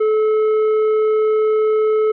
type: tone with tanh clipping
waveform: sine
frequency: 432.4 Hz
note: A4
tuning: 30 cents flat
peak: -14 dBFS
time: 0-2.12 s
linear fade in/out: 10 ms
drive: 7 dB
effects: none